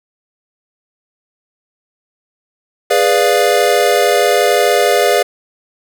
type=chord; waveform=square; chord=G# diminished seventh; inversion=none; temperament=equal with one note detuned; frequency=412.9 / 493.9 / 587.3 / 698.5 Hz; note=G#4 / B4 / D5 / F5; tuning=-10 / 0 / 0 / 0 cents; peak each=-16 dBFS; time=2.9-5.23 s; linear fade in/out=10 ms; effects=none